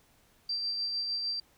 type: tone with tremolo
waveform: sine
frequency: 4699 Hz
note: D8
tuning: in tune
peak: -29 dBFS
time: 0.49-1.4 s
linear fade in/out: 5 ms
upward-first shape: sine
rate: 6.6 Hz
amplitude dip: 30%
effects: pink hiss -65 dBFS RMS until 1.57 s